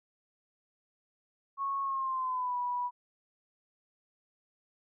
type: tone with pitch glide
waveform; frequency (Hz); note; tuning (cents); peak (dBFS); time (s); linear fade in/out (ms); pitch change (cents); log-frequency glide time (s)
sine; 1100 to 980; C#6 to B5; -14 to -14; -30; 1.57-2.91; 50; -200; 1.82-2.57
effects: none